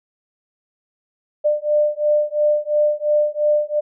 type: beating tone pair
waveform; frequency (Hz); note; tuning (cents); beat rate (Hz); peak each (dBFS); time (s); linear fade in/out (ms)
sine; 596 / 598.9; D5 / D5; +25 / +34; 2.9; -18; 1.44-3.81; 20
effects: none